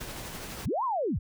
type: noise with tremolo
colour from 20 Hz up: pink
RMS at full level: -38 dBFS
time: 0-0.66 s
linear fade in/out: 10 ms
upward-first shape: triangle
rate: 12 Hz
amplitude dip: 35%
type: linear two-way sweep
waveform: sine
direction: up then down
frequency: 38.89 to 1094 to 38.89 Hz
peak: -26 dBFS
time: 0.65-1.19 s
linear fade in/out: 10 ms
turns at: 0.84 s
effects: none